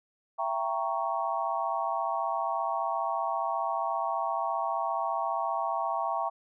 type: chord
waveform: sine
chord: E diminished seventh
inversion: none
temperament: equal with one note detuned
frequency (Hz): 669.2 / 784 / 932.3 / 1108.7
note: E5 / G5 / Bb5 / Db6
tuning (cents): +26 / 0 / 0 / 0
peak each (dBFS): -33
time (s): 0.38-6.3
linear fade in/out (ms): 20
effects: none